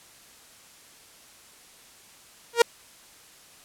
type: tone with exponential growth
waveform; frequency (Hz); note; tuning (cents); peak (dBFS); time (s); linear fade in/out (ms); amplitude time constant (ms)
sawtooth; 469.7; A#4; +13; -7; 2.53-2.62; 5; 19
effects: white hiss -52 dBFS RMS until 3.64 s + low-pass 11000 Hz 12 dB/octave